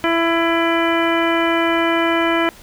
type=harmonic tone with a mistuned harmonic; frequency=333.2 Hz; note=E4; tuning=19 cents sharp; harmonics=1 / 2 / 3 / 4 / 5 / 6 / 7 / 9; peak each=-18 / -21 / -23 / -24 / -25 / -26 / -26 / -28 dBFS; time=0.04-2.49 s; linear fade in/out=0 ms; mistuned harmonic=7; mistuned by=+35 cents; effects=pink hiss -43 dBFS RMS until 2.62 s